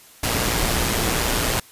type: noise with amplitude modulation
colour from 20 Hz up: pink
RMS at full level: -19 dBFS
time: 0.23-1.6 s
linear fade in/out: 5 ms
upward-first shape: sine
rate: 118 Hz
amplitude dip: 50%
effects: white hiss -48 dBFS RMS until 1.71 s + resampled to 32000 Hz